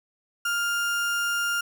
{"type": "tone", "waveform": "35% pulse", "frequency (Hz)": 1404, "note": "F6", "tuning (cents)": 9, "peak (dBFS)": -22, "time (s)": [0.45, 1.61], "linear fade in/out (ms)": 5, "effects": []}